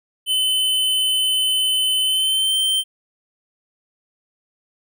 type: tone with pitch glide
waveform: square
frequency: 3039 to 3117 Hz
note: F#7 to G7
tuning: +46 to -11 cents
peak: -17 dBFS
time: 0.26-2.84 s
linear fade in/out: 50 ms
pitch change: +43 cents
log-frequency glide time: 2.03-2.55 s
effects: none